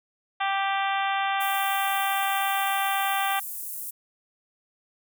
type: harmonic tone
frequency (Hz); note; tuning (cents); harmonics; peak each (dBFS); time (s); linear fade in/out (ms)
392; G4; 0; 2 / 3 / 4 / 5 / 6 / 7 / 8 / 9; -26 / -30 / -32 / -34 / -36 / -37 / -38 / -39; 0.4-3.4; 10
type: high-pass noise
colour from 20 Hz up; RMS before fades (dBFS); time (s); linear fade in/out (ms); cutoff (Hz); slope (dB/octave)
pink; -35; 1.4-3.91; 10; 10000; 24
effects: none